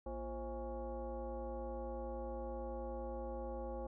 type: tone with frequency modulation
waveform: sine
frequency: 237.7 Hz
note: A#3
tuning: 34 cents sharp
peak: -40 dBFS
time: 0.06-3.87 s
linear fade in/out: 5 ms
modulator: 293 Hz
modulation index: 1.9
effects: none